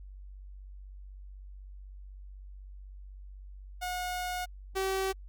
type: tone pair in turn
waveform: sawtooth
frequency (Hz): 724 / 383.5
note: F#5 / G4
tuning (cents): -38 / -38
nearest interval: major seventh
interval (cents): 1100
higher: first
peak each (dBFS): -29 / -25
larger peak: second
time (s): 3.81-4.46 / 4.75-5.13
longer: first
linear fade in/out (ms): 20
effects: added 48 Hz sine -44 dBFS peak until 5.28 s + Opus 48 kbps